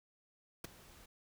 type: noise with ADSR envelope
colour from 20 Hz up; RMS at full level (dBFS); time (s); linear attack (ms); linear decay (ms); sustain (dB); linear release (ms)
pink; -40; 0.64-1.06; 4; 14; -19; 7
effects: none